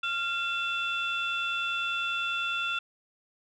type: tone cluster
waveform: sine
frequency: 1385 / 2690 / 3473 Hz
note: F6 / E7 / A7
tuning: -15 / +34 / -23 cents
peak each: -30 / -31 / -34 dBFS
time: 0.03-2.79 s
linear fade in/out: 5 ms
effects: tanh soft clip ceiling -21 dBFS